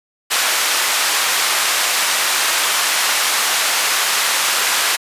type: band-pass noise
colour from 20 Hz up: pink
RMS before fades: -17 dBFS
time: 0.3-4.97 s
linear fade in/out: 20 ms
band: 1100 to 13000 Hz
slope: 12 dB/octave
effects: resampled to 32000 Hz